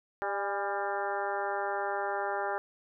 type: harmonic tone with a mistuned harmonic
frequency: 198.9 Hz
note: G3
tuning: 25 cents sharp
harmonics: 2 / 3 / 4 / 5 / 6 / 7 / 8 / 9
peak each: -37 / -37 / -34 / -41 / -41 / -39 / -41 / -44 dBFS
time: 0.22-2.58 s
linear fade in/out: 0 ms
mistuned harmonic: 4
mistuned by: +37 cents
effects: none

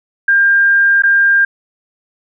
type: tone with dropouts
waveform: sine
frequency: 1600 Hz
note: G6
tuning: 35 cents sharp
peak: -7 dBFS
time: 0.28-1.45 s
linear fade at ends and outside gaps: 5 ms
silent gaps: 1.022-1.035 s
effects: none

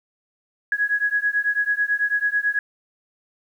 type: beating tone pair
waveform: sine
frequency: 1664 / 1673.1 Hz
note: G#6 / G#6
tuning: +3 / +12 cents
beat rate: 9.1 Hz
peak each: -22 dBFS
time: 0.72-2.59 s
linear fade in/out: 2 ms
effects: 9-bit

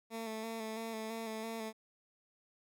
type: tone with vibrato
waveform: 15% pulse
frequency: 223.1 Hz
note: A3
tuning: 24 cents sharp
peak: -33 dBFS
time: 0.1-1.73 s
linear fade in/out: 50 ms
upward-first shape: square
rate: 3 Hz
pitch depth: 25 cents each way
effects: none

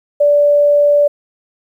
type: tone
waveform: sine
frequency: 582 Hz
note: D5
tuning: 16 cents flat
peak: -7 dBFS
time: 0.2-1.08 s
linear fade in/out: 10 ms
effects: 8-bit

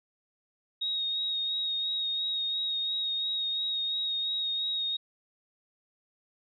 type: tone with vibrato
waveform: sine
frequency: 3756 Hz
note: A#7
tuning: 12 cents sharp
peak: -28 dBFS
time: 0.81-4.97 s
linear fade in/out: 10 ms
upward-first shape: sine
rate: 2.9 Hz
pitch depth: 23 cents each way
effects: none

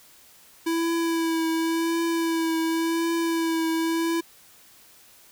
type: tone with vibrato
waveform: square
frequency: 329.6 Hz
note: E4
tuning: in tune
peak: -23 dBFS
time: 0.66-4.21 s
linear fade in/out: 10 ms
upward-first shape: triangle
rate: 0.91 Hz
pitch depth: 26 cents each way
effects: white hiss -53 dBFS RMS until 5.31 s

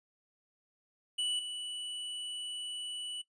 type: tone with level steps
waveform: square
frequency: 2960 Hz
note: F#7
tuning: in tune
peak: -31 / -38 dBFS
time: 1.18-3.22 s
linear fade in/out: 10 ms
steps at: 1.39 s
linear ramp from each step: 2 ms
effects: noise-tail reverb RT60 0.1 s tail -17 dB re dry + resampled to 22050 Hz

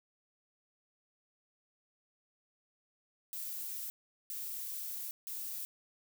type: noise bursts at uneven times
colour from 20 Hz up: violet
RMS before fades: -41 dBFS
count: 3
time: 3.33-3.9 / 4.3-5.11 / 5.27-5.65 s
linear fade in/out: 0 ms
effects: none

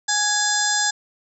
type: harmonic tone with a mistuned harmonic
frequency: 832 Hz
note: G#5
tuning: 3 cents sharp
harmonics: 1 / 2 / 4 / 5 / 6 / 7 / 8 / 9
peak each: -27 / -23 / -29 / -32 / -27 / -33 / -28 / -23 dBFS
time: 0.08-0.91 s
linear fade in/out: 10 ms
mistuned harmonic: 4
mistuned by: +98 cents
effects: none

